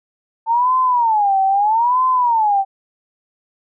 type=tone with vibrato; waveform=sine; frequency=890 Hz; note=A5; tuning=20 cents sharp; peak=-12 dBFS; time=0.46-2.65 s; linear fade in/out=50 ms; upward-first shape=sine; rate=0.78 Hz; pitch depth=250 cents each way; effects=none